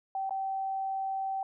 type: tone with dropouts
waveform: sine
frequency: 773 Hz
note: G5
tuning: 24 cents flat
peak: -30 dBFS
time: 0.15-1.43 s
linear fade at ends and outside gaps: 2 ms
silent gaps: 0.295-0.307 s
effects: none